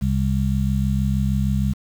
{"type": "harmonic tone", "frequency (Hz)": 66.4, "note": "C2", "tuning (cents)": 26, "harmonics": [1, 2, 3], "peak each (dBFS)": [-22, -22, -22], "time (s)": [0.01, 1.74], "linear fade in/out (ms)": 20, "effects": ["7-bit"]}